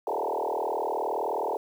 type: tone with frequency modulation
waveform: sine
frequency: 659.3 Hz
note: E5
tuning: in tune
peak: -26 dBFS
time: 0.07-1.57 s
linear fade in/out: 2 ms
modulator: 39.2 Hz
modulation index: 7.1
effects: 9-bit